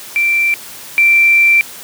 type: tone pair in turn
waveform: sine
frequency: 2349 / 2349 Hz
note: D7 / D7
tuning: 0 / 0 cents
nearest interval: unison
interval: 0 cents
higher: neither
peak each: -10 / -6 dBFS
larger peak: second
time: 0.16-0.54 / 0.98-1.61 s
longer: second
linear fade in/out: 0 ms
effects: white hiss -32 dBFS RMS until 1.83 s + high-pass 80 Hz 12 dB/octave